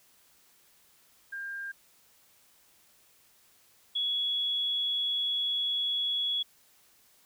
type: tone pair in turn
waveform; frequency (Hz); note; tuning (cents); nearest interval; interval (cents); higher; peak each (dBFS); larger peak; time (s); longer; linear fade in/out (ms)
sine; 1600 / 3365; G6 / G#7; +35 / +22; octave + minor second; 1287; second; -35 / -27; second; 1.32-1.72 / 3.95-6.43; second; 10
effects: white hiss -63 dBFS RMS until 7.25 s